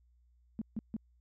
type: tone bursts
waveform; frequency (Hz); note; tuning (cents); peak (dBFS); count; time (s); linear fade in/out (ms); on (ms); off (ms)
sine; 220; A3; 0; -33; 3; 0.59-0.965; 0; 25; 150
effects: added 60 Hz sine -64 dBFS peak until 1.2 s